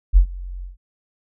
sine tone with ADSR envelope, 45.12 Hz, F#1, 43 cents flat, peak -5 dBFS, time 0.13-0.77 s, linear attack 37 ms, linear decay 89 ms, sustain -23 dB, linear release 140 ms, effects none

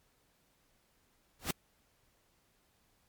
pink noise with exponential growth, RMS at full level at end -27 dBFS, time 1.39-1.51 s, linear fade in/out 5 ms, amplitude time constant 26 ms, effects pink hiss -72 dBFS RMS until 3.08 s + MP3 96 kbps

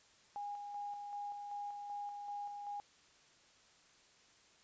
sine tone with tremolo, 818 Hz, G#5, 26 cents flat, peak -40 dBFS, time 0.36-2.8 s, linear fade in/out 0 ms, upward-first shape square, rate 2.6 Hz, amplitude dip 35%, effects white hiss -66 dBFS RMS until 4.63 s + resampled to 16000 Hz

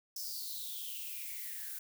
violet noise with high-pass filter sweep, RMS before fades -42 dBFS, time 0.16-1.79 s, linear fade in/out 5 ms, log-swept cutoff 5400 to 1500 Hz, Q 8.6, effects none

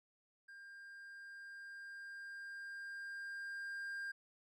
triangle tone with level ramp, 1600 Hz, G6, 35 cents sharp, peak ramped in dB -51 to -39 dBFS, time 0.48-4.12 s, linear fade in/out 10 ms, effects none

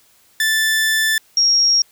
sawtooth / sine tone pair in turn, 1760 / 5588 Hz, A6 / F8, 0 / 0 cents, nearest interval octave + minor sixth, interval 2000 cents, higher second, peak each -11 dBFS, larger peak neither, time 0.4-1.18 / 1.37-1.82 s, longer first, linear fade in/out 2 ms, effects white hiss -54 dBFS RMS until 1.91 s

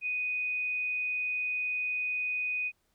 sine tone, 2489 Hz, D#7, in tune, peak -29 dBFS, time 0.01-2.72 s, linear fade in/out 50 ms, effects pink hiss -74 dBFS RMS until 2.94 s

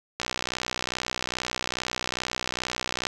click train, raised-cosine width 0.2 ms, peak -10 dBFS, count 180, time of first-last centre 0.2-3.069 s, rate 62.4 Hz, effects none

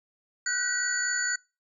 sine tone cluster, 1477 / 1541 / 1929 / 4504 / 6950 Hz, F#6 / G6 / B6 / C#8 / A8, -3 / -30 / -41 / +27 / -22 cents, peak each -30 / -33 / -34 / -36 / -30 dBFS, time 0.46-1.36 s, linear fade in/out 5 ms, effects noise-tail reverb RT60 0.3 s tail -26 dB re dry

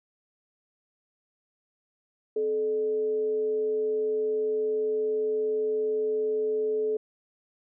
sine tone with frequency modulation, 431.3 Hz, A4, 35 cents flat, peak -24 dBFS, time 2.36-6.97 s, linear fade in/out 5 ms, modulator 172 Hz, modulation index 0.21, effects none

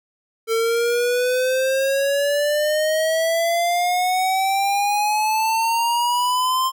square exponential sweep, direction up, 447.5 to 1052 Hz, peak -18 dBFS, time 0.47-6.72 s, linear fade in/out 50 ms, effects none

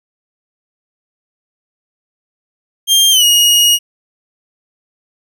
sawtooth tone with pitch glide, 3195 to 2879 Hz, G7 to F#7, +32 to -48 cents, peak -4 dBFS, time 2.87-3.79 s, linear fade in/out 50 ms, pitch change -180 cents, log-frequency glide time 3.11-3.24 s, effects none

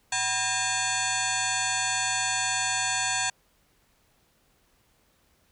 sine tone with frequency modulation, 2694 Hz, E7, 37 cents sharp, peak -24 dBFS, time 0.12-3.3 s, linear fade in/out 5 ms, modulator 861 Hz, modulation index 6.2, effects pink hiss -66 dBFS RMS until 5.51 s

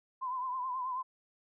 sine tone with vibrato, 1019 Hz, C6, 46 cents flat, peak -33 dBFS, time 0.21-1.03 s, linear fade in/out 20 ms, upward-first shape triangle, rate 9.3 Hz, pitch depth 74 cents each way, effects none

